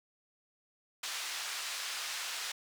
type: band-pass noise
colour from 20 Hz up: white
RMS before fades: -39 dBFS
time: 1.03-2.52 s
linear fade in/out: 5 ms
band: 1000 to 5700 Hz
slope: 12 dB/octave
effects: none